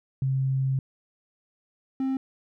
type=tone pair in turn; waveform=sine / triangle; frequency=133.4 / 265.3 Hz; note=C3 / C4; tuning=+34 / +24 cents; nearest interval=octave; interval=1190 cents; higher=second; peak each=-22 dBFS; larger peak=neither; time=0.22-0.79 / 2-2.17 s; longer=first; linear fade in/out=2 ms; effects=none